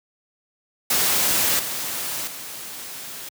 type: noise with level steps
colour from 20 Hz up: white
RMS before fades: -20 / -28 / -35 dBFS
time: 0.9-3.29 s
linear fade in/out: 5 ms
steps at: 1.59 / 2.27 s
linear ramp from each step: 5 ms
effects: high-pass 100 Hz 12 dB/octave